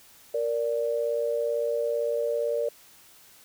sine tone pair together, 466.2 / 584 Hz, A#4 / D5, 0 / -10 cents, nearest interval major third, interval 390 cents, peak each -27 dBFS, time 0.34-2.69 s, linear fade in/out 5 ms, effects white hiss -54 dBFS RMS until 3.44 s

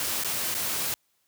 white noise with dropouts, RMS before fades -29 dBFS, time 0-0.94 s, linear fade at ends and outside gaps 1 ms, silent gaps 0.237-0.246 / 0.543-0.548 s, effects white hiss -71 dBFS RMS until 1.27 s + high-pass 60 Hz 12 dB/octave

